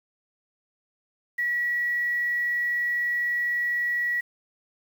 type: tone with quantisation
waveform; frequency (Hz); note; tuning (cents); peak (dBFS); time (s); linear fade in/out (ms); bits
sine; 1928; B6; -42; -23; 1.38-4.21; 10; 8
effects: none